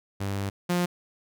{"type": "tone pair in turn", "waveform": "sawtooth", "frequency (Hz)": [99, 176.72], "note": ["G2", "F3"], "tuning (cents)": [18, 21], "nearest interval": "minor seventh", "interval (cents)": 1003, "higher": "second", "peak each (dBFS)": [-24, -19], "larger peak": "second", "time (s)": [[0.2, 0.5], [0.69, 0.86]], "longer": "first", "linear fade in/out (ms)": 10, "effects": []}